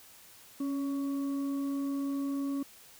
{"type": "tone with frequency modulation", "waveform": "sine", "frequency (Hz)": 277.2, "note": "C#4", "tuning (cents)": 0, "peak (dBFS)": -30, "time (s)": [0.6, 2.63], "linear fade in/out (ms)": 5, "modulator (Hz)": 842, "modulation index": 0.25, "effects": ["white hiss -55 dBFS RMS until 2.99 s"]}